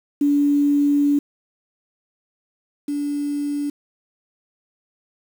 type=tone pair in turn; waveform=sine; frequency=287.6 / 289.1 Hz; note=D4 / D4; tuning=-36 / -27 cents; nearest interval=unison; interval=9 cents; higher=second; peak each=-14 / -21 dBFS; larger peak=first; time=0.21-1.19 / 2.88-3.7 s; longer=first; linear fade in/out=5 ms; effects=7-bit